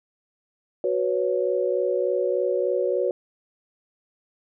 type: chord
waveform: sine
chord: F# suspended fourth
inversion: none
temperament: equal with one note detuned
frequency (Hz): 370 / 493.9 / 557.3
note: F#4 / B4 / C#5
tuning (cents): 0 / 0 / +9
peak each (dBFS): -25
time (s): 0.84-3.11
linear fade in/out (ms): 2
effects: none